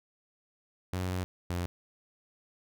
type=tone pair in turn; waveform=sawtooth; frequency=91.7 / 88.07 Hz; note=F#2 / F2; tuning=-15 / +15 cents; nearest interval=minor second; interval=70 cents; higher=first; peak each=-27 dBFS; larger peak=neither; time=0.93-1.24 / 1.5-1.66 s; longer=first; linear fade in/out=0 ms; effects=none